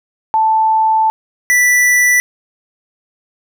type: tone pair in turn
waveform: sine / square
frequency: 880 / 1971.8 Hz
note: A5 / B6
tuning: 0 / -3 cents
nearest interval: octave + major second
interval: 1397 cents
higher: second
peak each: -9 dBFS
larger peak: neither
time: 0.34-1.1 / 1.5-2.2 s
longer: first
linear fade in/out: 0 ms
effects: none